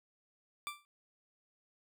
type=tone with exponential decay; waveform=20% pulse; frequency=1174.7 Hz; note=D6; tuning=in tune; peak=-30 dBFS; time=0.67-0.85 s; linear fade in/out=0 ms; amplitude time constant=39 ms; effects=none